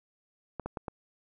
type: clicks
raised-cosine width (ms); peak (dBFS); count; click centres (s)
1; -21; 4; 0.597 / 0.66 / 0.772 / 0.882
effects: none